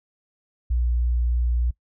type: tone with vibrato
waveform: sine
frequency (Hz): 60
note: B1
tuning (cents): -49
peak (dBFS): -18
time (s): 0.7-1.71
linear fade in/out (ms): 10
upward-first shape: sine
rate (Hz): 3.3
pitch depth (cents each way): 8
effects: noise-tail reverb RT60 0.1 s tail -21 dB re dry + tanh soft clip ceiling -14 dBFS